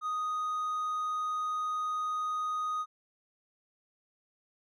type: tone with hard clipping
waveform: triangle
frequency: 1244.5 Hz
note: D#6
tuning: in tune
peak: -31 dBFS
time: 0.01-2.86 s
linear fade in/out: 50 ms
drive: 5 dB
effects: none